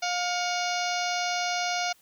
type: harmonic tone with a mistuned harmonic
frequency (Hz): 710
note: F5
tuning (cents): +28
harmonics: 1 / 2 / 3 / 4 / 5 / 6 / 7 / 8 / 9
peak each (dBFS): -29 / -34 / -34 / -38 / -40 / -38 / -37 / -38 / -40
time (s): 0.02-1.93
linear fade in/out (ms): 10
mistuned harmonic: 3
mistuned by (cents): +79
effects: white hiss -61 dBFS RMS until 2.01 s